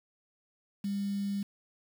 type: tone with quantisation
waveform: sine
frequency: 200 Hz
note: G3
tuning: 35 cents sharp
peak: -30 dBFS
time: 0.84-1.43 s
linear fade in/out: 5 ms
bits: 8
effects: none